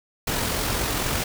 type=noise with amplitude modulation; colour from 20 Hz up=pink; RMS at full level=-24 dBFS; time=0.27-1.24 s; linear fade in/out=5 ms; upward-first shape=sine; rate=44.3 Hz; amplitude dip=30%; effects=none